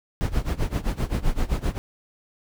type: noise with tremolo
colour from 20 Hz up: brown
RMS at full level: -21 dBFS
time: 0.21-1.78 s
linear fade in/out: 0 ms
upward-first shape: sine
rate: 7.7 Hz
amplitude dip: 90%
effects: none